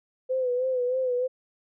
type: tone with vibrato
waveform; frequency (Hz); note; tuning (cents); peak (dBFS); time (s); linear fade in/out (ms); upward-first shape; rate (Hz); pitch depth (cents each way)
sine; 506; B4; +42; -23; 0.29-1.28; 20; sine; 3.2; 56
effects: none